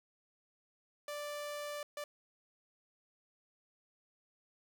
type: tone bursts at uneven times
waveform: sawtooth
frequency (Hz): 587.3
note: D5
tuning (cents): 0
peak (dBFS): -36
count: 2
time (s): 1.08-1.83 / 1.97-2.04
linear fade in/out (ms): 2
effects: none